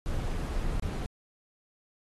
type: noise with dropouts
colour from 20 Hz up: brown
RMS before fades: -31 dBFS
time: 0.06-1.06 s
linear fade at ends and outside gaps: 0 ms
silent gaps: 0.796-0.824 s
effects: AAC 32 kbps